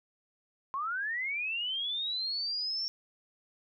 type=linear sweep; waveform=sine; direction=up; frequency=1046.5 to 5500 Hz; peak=-31 dBFS; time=0.74-2.88 s; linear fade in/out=0 ms; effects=none